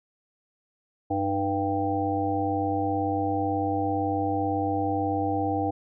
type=harmonic tone with a mistuned harmonic; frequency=98 Hz; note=G2; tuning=in tune; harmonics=1 / 3 / 5 / 7 / 8; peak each=-32 / -28 / -32 / -33 / -28 dBFS; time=1.1-5.71 s; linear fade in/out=10 ms; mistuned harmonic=3; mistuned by=+51 cents; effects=none